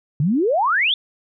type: exponential sweep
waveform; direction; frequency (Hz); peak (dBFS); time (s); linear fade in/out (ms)
sine; up; 133.9 to 3601; -15; 0.2-0.94; 2
effects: none